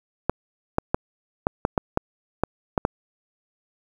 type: clicks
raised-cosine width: 1 ms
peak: -5 dBFS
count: 10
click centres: 0.296 / 0.784 / 0.945 / 1.469 / 1.651 / 1.778 / 1.974 / 2.436 / 2.778 / 2.851 s
effects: 7-bit